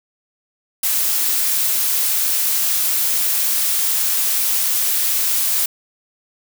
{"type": "noise", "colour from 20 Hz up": "blue", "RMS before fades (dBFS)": -18, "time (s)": [0.83, 5.66], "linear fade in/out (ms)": 5, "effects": []}